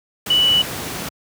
sine tone in noise, 2960 Hz, F#7, in tune, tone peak -12 dBFS, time 0.3-0.62 s, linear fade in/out 5 ms, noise pink, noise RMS -27 dBFS, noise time 0.26-1.09 s, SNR +12 dB, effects high-pass 100 Hz 12 dB/octave

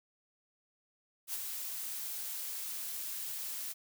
blue noise with ADSR envelope, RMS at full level -36 dBFS, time 1.27-3.74 s, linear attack 65 ms, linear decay 32 ms, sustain -4 dB, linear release 28 ms, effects none

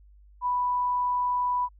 sine tone, 987.8 Hz, B5, in tune, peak -23 dBFS, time 0.41-1.69 s, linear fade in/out 50 ms, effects added 50 Hz sine -51 dBFS peak until 1.79 s

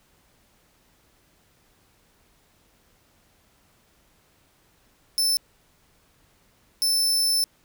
sawtooth tone bursts at uneven times, 5290 Hz, E8, 5 cents sharp, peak -17 dBFS, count 2, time 5.18-5.37 / 6.82-7.44 s, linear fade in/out 0 ms, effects pink hiss -62 dBFS RMS until 7.64 s

